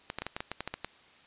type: clicks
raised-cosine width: 0.3 ms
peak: -18 dBFS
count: 11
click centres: 0.101 / 0.186 / 0.22 / 0.266 / 0.365 / 0.405 / 0.516 / 0.606 / 0.676 / 0.74 / 0.846 s
effects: white hiss -58 dBFS RMS until 1.26 s + resampled to 8000 Hz